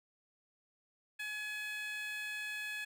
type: tone with high-pass filter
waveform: 15% pulse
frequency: 847 Hz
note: G#5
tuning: 34 cents sharp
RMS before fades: -41 dBFS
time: 1.19-2.85 s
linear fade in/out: 10 ms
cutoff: 2000 Hz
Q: 6
effects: none